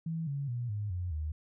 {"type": "tone with pitch steps", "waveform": "sine", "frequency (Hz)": [163.2, 140.44, 120.86, 104, 89.5, 77.02], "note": ["E3", "C#3", "B2", "G#2", "F2", "D#2"], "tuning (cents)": [-17, 23, -37, 3, 43, -17], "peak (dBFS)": -32, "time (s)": [0.06, 1.32], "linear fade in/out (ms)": 5, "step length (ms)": 210, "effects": []}